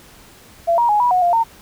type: tone with pitch steps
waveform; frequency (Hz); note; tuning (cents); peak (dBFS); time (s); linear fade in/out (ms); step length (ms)
sine; 678 / 947 / 835 / 974 / 730 / 699 / 913; E5 / A#5 / G#5 / B5 / F#5 / F5 / A#5; +49 / +27 / +9 / -24 / -24 / +1 / -36; -12; 0.67-1.44; 20; 110
effects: pink hiss -45 dBFS RMS until 1.61 s